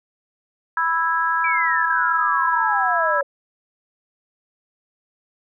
sine chord, E major, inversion second, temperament just, 988.9 / 1318.5 / 1648.1 Hz, B5 / E6 / G#6, +2 / 0 / -14 cents, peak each -22 dBFS, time 0.77-3.21 s, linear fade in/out 2 ms
sine exponential sweep, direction down, 2346 to 554.4 Hz, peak -22 dBFS, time 1.44-3.23 s, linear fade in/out 5 ms
effects none

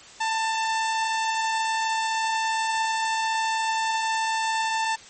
sawtooth tone, 890 Hz, A5, 20 cents sharp, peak -19 dBFS, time 0.2-4.96 s, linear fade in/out 10 ms, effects white hiss -46 dBFS RMS until 5.09 s + MP3 32 kbps

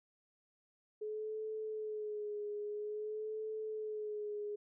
sine tone with vibrato, 425.1 Hz, G#4, 40 cents sharp, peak -38 dBFS, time 1.01-4.56 s, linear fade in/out 10 ms, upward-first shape sine, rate 0.5 Hz, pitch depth 40 cents each way, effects none

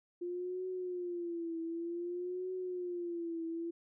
sine tone with vibrato, 349.2 Hz, F4, in tune, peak -36 dBFS, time 0.21-3.71 s, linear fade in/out 10 ms, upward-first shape triangle, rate 0.54 Hz, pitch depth 110 cents each way, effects none

